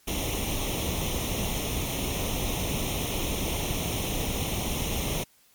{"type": "noise with comb filter", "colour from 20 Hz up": "pink", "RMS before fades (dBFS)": -29, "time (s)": [0.07, 5.24], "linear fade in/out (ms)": 10, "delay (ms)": 0.32, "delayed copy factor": 0.8, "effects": ["white hiss -61 dBFS RMS until 5.54 s", "MP3 96 kbps"]}